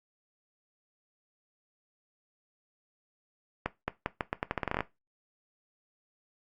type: accelerating click train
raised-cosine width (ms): 0.5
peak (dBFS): -14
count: 15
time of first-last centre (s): 3.66-4.806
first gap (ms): 220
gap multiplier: 0.82
effects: noise-tail reverb RT60 0.2 s tail -17 dB re dry + Opus 48 kbps